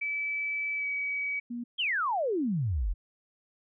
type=tone with pitch glide; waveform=sine; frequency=2304 to 2272 Hz; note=D7 to C#7; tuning=-34 to +42 cents; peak=-29 dBFS; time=0.01-1.4 s; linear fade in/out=10 ms; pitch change=-24 cents; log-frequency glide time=0.76-0.87 s
type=tone; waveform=sine; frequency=239.1 Hz; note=A#3; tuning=44 cents sharp; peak=-33 dBFS; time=1.5-1.64 s; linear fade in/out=10 ms
type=exponential sweep; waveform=sine; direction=down; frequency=3322 to 38.89 Hz; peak=-26 dBFS; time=1.78-2.94 s; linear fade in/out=20 ms
effects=none